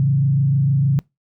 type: tone with frequency modulation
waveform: sine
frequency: 137.4 Hz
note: C#3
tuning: 15 cents flat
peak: -13 dBFS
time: 0-0.99 s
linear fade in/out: 0 ms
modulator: 26.5 Hz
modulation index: 0.58
effects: noise-tail reverb RT60 0.2 s tail -24 dB re dry